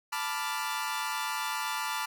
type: chord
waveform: sawtooth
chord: B half-diminished seventh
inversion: third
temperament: equal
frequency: 880 / 987.8 / 1174.7 / 1396.9 Hz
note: A5 / B5 / D6 / F6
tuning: 0 / 0 / 0 / 0 cents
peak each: -32 / -33 / -33 / -34 dBFS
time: 0.12-2.06 s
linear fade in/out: 10 ms
effects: none